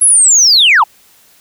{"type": "linear sweep", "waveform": "sine", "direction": "down", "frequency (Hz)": [11030, 760], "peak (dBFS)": -3, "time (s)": [0.01, 0.84], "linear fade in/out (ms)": 10, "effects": ["tanh soft clip ceiling -1 dBFS", "white hiss -47 dBFS RMS until 1.4 s"]}